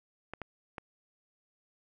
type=clicks; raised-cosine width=0.5 ms; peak=-24 dBFS; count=3; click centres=0.336 / 0.417 / 0.782 s; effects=none